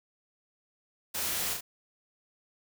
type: noise with echo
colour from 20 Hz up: white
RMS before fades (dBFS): -34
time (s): 1.14-1.54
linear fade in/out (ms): 10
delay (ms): 35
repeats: 2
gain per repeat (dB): -3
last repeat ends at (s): 1.61
effects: none